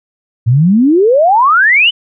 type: exponential sweep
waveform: sine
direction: up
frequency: 110 to 3086 Hz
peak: -5 dBFS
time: 0.46-1.91 s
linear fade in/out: 20 ms
effects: none